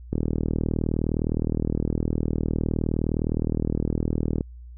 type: click train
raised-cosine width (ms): 3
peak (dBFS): -11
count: 170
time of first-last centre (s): 0.13-4.408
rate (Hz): 39.5
effects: added 60 Hz sine -39 dBFS peak until 4.77 s